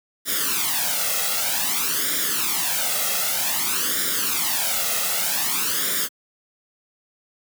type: noise with flanger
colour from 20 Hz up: white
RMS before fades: -23 dBFS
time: 0.25-6.09 s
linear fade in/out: 50 ms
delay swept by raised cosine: 0.56 to 1.54 ms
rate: 0.53 Hz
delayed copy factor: +0.75
effects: high-pass 200 Hz 12 dB/octave